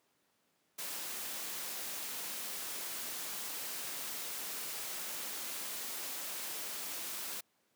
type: noise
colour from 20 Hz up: white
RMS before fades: -41 dBFS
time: 0.78-7.41 s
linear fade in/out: 10 ms
effects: pink hiss -75 dBFS RMS until 7.75 s + high-pass 200 Hz 12 dB/octave